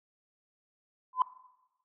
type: tone with exponential growth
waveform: sine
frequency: 1015 Hz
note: B5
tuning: 47 cents sharp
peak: -17 dBFS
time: 1.13-1.22 s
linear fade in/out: 2 ms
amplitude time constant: 19 ms
effects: noise-tail reverb RT60 1.0 s tail -18 dB re dry + tanh soft clip ceiling -14 dBFS